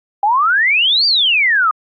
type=exponential two-way sweep; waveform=sine; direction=up then down; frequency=784 to 4796 to 1210 Hz; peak=-10 dBFS; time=0.23-1.71 s; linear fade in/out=2 ms; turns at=1.06 s; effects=AAC 64 kbps